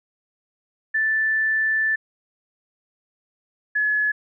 sine tone pair in turn, 1760 / 1703 Hz, A6 / G#6, 0 / +43 cents, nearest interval minor second, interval 57 cents, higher first, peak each -18 dBFS, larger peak neither, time 0.94-1.96 / 3.75-4.12 s, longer first, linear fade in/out 10 ms, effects none

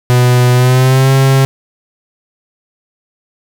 45% pulse tone with pitch glide, 124 to 134.44 Hz, B2 to C3, +7 to +47 cents, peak -6 dBFS, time 0.1-1.45 s, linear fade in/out 0 ms, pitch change +140 cents, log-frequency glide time 0.53-1.11 s, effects none

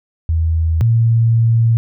sine tone pair in turn, 81.2 / 114.83 Hz, E2 / A#2, -26 / -26 cents, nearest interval tritone, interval 600 cents, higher second, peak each -12 / -9 dBFS, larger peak second, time 0.29-0.81 / 0.81-1.77 s, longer second, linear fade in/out 0 ms, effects none

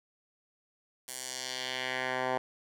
10% pulse tone with band-pass filter sweep, 128.5 Hz, C3, 31 cents flat, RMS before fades -35 dBFS, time 1.08-2.38 s, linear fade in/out 5 ms, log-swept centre 10000 to 940 Hz, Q 1.3, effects none

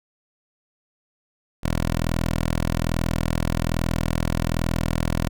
10% pulse tone, 41.2 Hz, E1, in tune, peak -13 dBFS, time 1.63-5.29 s, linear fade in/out 10 ms, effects none

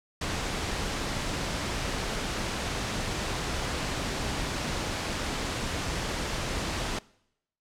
pink noise, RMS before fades -31 dBFS, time 0.21-6.99 s, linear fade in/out 5 ms, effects noise-tail reverb RT60 0.8 s tail -23 dB re dry + low-pass 7000 Hz 12 dB/octave

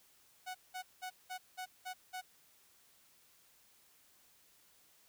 sawtooth tone bursts, 740 Hz, F#5, in tune, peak -37 dBFS, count 7, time 0.46-2.216 s, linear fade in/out 20 ms, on 88 ms, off 190 ms, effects white hiss -67 dBFS RMS until 5.08 s

